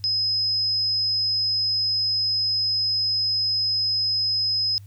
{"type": "tone", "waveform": "sine", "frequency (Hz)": 5080, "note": "D#8", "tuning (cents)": 35, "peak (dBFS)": -20, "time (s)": [0.04, 4.78], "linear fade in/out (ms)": 0, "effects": ["added 100 Hz sine -40 dBFS peak until 4.86 s", "white hiss -61 dBFS RMS until 4.86 s"]}